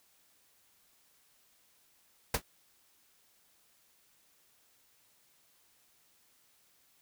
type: noise with exponential decay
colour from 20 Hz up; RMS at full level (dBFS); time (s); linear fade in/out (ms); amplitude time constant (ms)
pink; -23; 2.34-2.42; 5; 17
effects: white hiss -68 dBFS RMS until 7.01 s